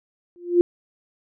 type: tone with exponential growth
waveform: sine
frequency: 350 Hz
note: F4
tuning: 4 cents sharp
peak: -8 dBFS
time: 0.36-0.61 s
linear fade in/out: 0 ms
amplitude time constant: 53 ms
effects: none